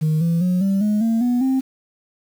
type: tone with pitch steps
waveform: sine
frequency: 155.8 / 167.95 / 181.05 / 195.17 / 210.4 / 226.8 / 244.5 / 263.5 Hz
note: D#3 / E3 / F#3 / G3 / G#3 / A#3 / B3 / C4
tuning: +3 / +33 / -37 / -7 / +23 / -47 / -17 / +12 cents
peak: -13 dBFS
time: 0.01-1.61 s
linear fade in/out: 20 ms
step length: 200 ms
effects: tanh soft clip ceiling -14 dBFS + 7-bit